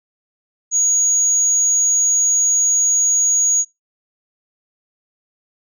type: tone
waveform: sine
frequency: 6700 Hz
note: G#8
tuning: 14 cents sharp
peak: -11 dBFS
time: 0.71-3.65 s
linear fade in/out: 50 ms
effects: noise-tail reverb RT60 0.2 s tail -24 dB re dry + tanh soft clip ceiling -9 dBFS